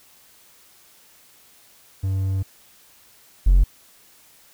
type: tone pair in turn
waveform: triangle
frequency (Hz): 95.8 / 44.72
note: G2 / F1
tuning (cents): -39 / +42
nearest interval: octave + minor second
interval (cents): 1319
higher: first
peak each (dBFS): -18 / -8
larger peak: second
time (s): 2.03-2.43 / 3.46-3.64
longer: first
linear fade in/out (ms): 10
effects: tanh soft clip ceiling -5 dBFS + white hiss -53 dBFS RMS until 4.53 s